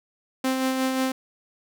sawtooth tone with tremolo, 261.6 Hz, C4, in tune, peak -17 dBFS, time 0.44-1.12 s, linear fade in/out 5 ms, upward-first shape sine, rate 5.6 Hz, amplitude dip 35%, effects none

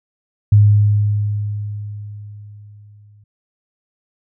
sine tone with exponential decay, 103.83 Hz, G#2, in tune, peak -5 dBFS, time 0.52-3.24 s, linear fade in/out 5 ms, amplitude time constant 590 ms, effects none

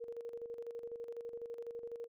sine tone with tremolo, 469.1 Hz, A#4, 11 cents sharp, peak -40 dBFS, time 0-2.08 s, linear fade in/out 20 ms, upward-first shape square, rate 12 Hz, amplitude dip 60%, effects none

